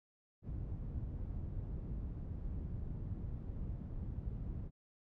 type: low-pass noise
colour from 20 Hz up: white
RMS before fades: -42 dBFS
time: 0.42-4.71 s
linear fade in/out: 50 ms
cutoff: 100 Hz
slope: 12 dB/octave
effects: none